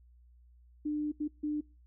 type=tone bursts at uneven times; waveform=sine; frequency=299.2 Hz; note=D4; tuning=32 cents sharp; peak=-30 dBFS; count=3; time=0.85-1.12 / 1.2-1.28 / 1.43-1.61 s; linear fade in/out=10 ms; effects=noise-tail reverb RT60 0.3 s tail -25 dB re dry + added 60 Hz sine -57 dBFS peak until 1.86 s